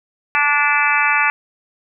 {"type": "harmonic tone", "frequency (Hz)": 291.1, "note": "D4", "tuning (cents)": -15, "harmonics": [3, 4, 5, 6, 7, 8, 9], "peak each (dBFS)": [-21, -21, -20, -21, -22, -20, -21], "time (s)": [0.35, 1.3], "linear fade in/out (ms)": 0, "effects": []}